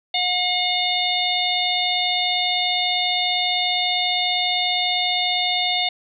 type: harmonic tone with a mistuned harmonic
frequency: 723 Hz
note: F#5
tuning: 40 cents flat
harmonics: 1 / 3 / 4 / 5 / 6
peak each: -25 / -26 / -27 / -22 / -29 dBFS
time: 0.14-5.89 s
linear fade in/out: 5 ms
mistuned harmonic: 3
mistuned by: -16 cents
effects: none